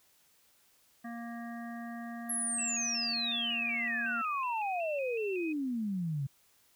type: harmonic tone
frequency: 234.1 Hz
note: A#3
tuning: 8 cents sharp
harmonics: 1 / 3 / 5 / 7 / 8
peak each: -40 / -46 / -52 / -52 / -51 dBFS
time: 1.04-4.22 s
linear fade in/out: 10 ms
type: exponential sweep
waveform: sine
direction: down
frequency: 11400 to 132.4 Hz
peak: -31 dBFS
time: 2.29-6.27 s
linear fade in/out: 10 ms
type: tone with vibrato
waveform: sine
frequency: 2600 Hz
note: E7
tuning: 24 cents flat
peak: -40 dBFS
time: 2.58-5.53 s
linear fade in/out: 10 ms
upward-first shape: square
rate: 2.7 Hz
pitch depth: 60 cents each way
effects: white hiss -67 dBFS RMS until 6.75 s